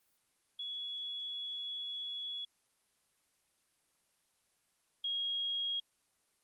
sine tone pair in turn, 3376 / 3280 Hz, G#7 / G#7, +28 / -22 cents, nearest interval unison, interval 50 cents, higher first, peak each -38 / -33 dBFS, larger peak second, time 0.59-2.45 / 5.04-5.8 s, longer first, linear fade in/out 5 ms, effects white hiss -75 dBFS RMS until 6.43 s + Opus 24 kbps

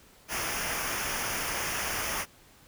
pink noise with comb filter, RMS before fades -32 dBFS, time 0.28-2.26 s, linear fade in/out 50 ms, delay 0.25 ms, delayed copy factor -0.7, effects pink hiss -57 dBFS RMS until 2.67 s

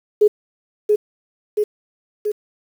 sine tone with echo, 420 Hz, G#4, 19 cents sharp, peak -8 dBFS, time 0.21-0.28 s, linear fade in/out 10 ms, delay 680 ms, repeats 3, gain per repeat -3 dB, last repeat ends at 2.32 s, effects 7-bit

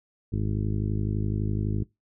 harmonic tone, 51.91 Hz, G#1, in tune, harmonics 1 / 2 / 3 / 4 / 5 / 6 / 7 / 8, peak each -31 / -27 / -34 / -33 / -42 / -37 / -40 / -44 dBFS, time 0.32-1.84 s, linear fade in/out 10 ms, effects noise-tail reverb RT60 0.2 s tail -23 dB re dry

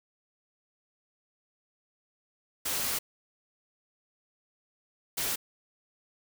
white noise bursts at uneven times, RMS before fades -31 dBFS, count 2, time 2.65-2.99 / 5.17-5.36 s, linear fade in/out 10 ms, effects none

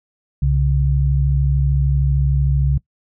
sine tone pair together, 65.41 / 138.6 Hz, C2 / C#3, 0 / 0 cents, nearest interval octave + minor second, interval 1300 cents, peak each -16 dBFS, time 0.42-2.78 s, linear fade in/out 5 ms, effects noise-tail reverb RT60 0.1 s tail -21 dB re dry

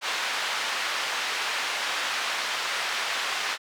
pink band-pass noise, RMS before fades -29 dBFS, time 0.01-3.58 s, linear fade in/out 50 ms, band 1100 to 4400 Hz, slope 12 dB/octave, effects none

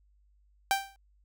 sawtooth tone with exponential decay, 784 Hz, G5, in tune, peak -17 dBFS, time 0.71-0.96 s, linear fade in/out 0 ms, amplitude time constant 53 ms, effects added 50 Hz sine -62 dBFS peak until 1.24 s

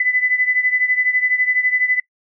sine beating tone pair, 2000 / 2012 Hz, B6 / B6, +21 / +32 cents, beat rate 12 Hz, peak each -16 / -20 dBFS, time 0-2 s, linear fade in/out 5 ms, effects noise-tail reverb RT60 0.1 s tail -24 dB re dry

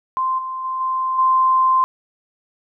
sine tone with level steps, 1042 Hz, C6, 7 cents flat, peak -17 / -24 / -21 / -18 / -12 dBFS, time 0.17-1.84 s, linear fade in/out 0 ms, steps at 0.38 / 0.64 / 0.8 / 1.18 s, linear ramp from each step 10 ms, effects none

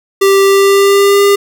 square tone with pitch glide, 392 to 401.9 Hz, G4 to G4, 0 to +43 cents, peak -6 dBFS, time 0.21-1.36 s, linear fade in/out 10 ms, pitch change +43 cents, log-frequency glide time 0.43-1.23 s, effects none

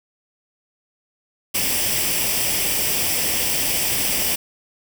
white noise with comb filter, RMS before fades -21 dBFS, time 1.54-4.36 s, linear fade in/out 10 ms, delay 0.37 ms, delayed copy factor +0.6, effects none

